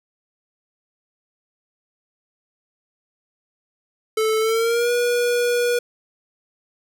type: tone with pitch glide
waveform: square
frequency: 437.8 to 483 Hz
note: A4 to B4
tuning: -9 to -39 cents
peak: -18 dBFS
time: 4.17-5.79 s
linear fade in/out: 5 ms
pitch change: +170 cents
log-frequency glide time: 4.39-4.91 s
effects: none